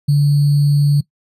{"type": "tone with sample-and-hold", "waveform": "sine", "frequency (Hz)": 144.7, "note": "D3", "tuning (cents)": -25, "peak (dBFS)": -9, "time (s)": [0.08, 1.01], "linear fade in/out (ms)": 10, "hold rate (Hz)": 4410, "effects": ["noise-tail reverb RT60 0.1 s tail -20 dB re dry", "resampled to 32000 Hz"]}